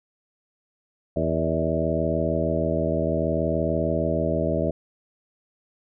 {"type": "harmonic tone with a mistuned harmonic", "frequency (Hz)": 80.6, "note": "E2", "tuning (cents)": -38, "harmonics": [1, 2, 3, 4, 5, 6, 7, 8], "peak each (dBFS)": [-30, -28, -30, -30, -31, -32, -28, -28], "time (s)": [1.16, 4.71], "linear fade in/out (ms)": 5, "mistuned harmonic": 7, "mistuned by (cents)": 43, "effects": []}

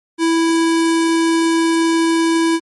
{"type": "tone", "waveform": "square", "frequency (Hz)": 329.6, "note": "E4", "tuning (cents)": 0, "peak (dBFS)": -13, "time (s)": [0.18, 2.6], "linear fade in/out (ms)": 50, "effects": ["MP3 48 kbps"]}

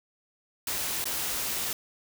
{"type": "noise with dropouts", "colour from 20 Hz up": "white", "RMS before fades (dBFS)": -31, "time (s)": [0.67, 1.73], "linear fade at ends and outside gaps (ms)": 2, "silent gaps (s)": [1.042, 1.055], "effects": []}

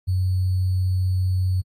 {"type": "tone with sample-and-hold", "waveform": "sine", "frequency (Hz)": 92.5, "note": "F#2", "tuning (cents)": 0, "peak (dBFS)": -18, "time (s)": [0.07, 1.62], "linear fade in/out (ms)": 20, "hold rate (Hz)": 4410, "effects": ["AAC 48 kbps"]}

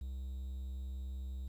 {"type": "tone with quantisation", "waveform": "triangle", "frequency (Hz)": 65.41, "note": "C2", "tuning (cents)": 0, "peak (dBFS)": -37, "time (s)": [0.01, 1.48], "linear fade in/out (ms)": 5, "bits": 11, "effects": []}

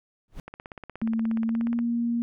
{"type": "noise with exponential growth", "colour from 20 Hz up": "brown", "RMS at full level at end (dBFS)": -31, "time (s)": [0.28, 0.4], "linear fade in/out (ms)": 1, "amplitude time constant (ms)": 25}
{"type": "click train", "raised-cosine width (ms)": 0.5, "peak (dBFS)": -24, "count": 23, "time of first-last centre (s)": [0.48, 1.79], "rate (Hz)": 16.8}
{"type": "tone with pitch glide", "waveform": "sine", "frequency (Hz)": [225.3, 235.3], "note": ["A3", "A#3"], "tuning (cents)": [41, 16], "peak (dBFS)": -23, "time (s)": [1.02, 2.22], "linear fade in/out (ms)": 0, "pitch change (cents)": 75, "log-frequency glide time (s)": [1.44, 1.73]}
{"effects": []}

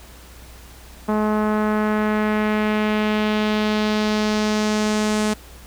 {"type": "tone with low-pass filter sweep", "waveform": "sawtooth", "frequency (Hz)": 213.1, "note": "G#3", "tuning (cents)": 45, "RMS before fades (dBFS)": -20, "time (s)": [1.08, 5.34], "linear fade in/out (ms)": 10, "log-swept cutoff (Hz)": [1100, 8600], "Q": 1.5, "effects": ["added 60 Hz sine -42 dBFS peak until 5.66 s", "pink hiss -45 dBFS RMS until 5.66 s"]}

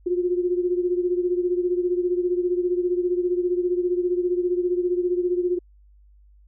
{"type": "beating tone pair", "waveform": "sine", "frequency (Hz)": [354.2, 369.2], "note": ["F4", "F#4"], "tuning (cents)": [24, -4], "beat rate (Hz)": 15, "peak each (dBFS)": [-21, -26], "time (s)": [0.06, 5.59], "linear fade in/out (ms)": 10, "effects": ["added 50 Hz sine -50 dBFS peak until 6.47 s"]}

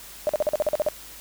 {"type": "tone bursts", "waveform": "sine", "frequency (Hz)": 605, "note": "D#5", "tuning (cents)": -49, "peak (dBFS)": -18, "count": 10, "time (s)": [0.27, 0.886], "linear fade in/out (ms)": 0, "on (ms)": 22, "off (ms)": 44, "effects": ["added 50 Hz sine -53 dBFS peak until 1.2 s", "white hiss -43 dBFS RMS until 1.2 s"]}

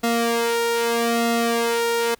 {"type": "tone with flanger", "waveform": "sawtooth", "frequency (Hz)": 233.1, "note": "A#3", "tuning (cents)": 0, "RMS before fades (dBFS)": -21, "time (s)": [0.03, 2.15], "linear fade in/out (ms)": 10, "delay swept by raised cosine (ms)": [1.5, 2.16], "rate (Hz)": 0.8, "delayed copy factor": 0.9, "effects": ["pink hiss -57 dBFS RMS until 2.19 s"]}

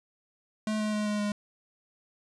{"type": "tone with pitch steps", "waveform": "square", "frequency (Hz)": [215.2, 213.1, 211, 209, 206.9], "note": ["A3", "G#3", "G#3", "G#3", "G#3"], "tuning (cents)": [-38, 45, 28, 11, -6], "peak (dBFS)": -28, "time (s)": [0.67, 1.32], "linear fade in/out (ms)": 2, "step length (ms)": 130, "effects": ["resampled to 22050 Hz", "10-bit"]}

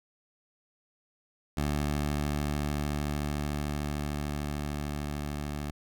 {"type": "tone with level ramp", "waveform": "15% pulse", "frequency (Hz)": 73.42, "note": "D2", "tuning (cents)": 0, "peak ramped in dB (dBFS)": [-21, -27], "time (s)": [1.57, 5.71], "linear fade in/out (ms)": 5, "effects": []}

